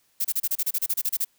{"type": "noise bursts", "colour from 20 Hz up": "violet", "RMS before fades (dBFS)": -24, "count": 14, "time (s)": [0.2, 1.248], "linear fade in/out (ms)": 10, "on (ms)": 47, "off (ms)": 30, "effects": ["white hiss -66 dBFS RMS until 1.38 s"]}